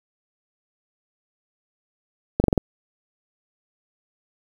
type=slowing click train; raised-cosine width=2 ms; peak=-4 dBFS; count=5; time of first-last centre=2.4-2.578 s; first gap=40 ms; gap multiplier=1.07; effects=7-bit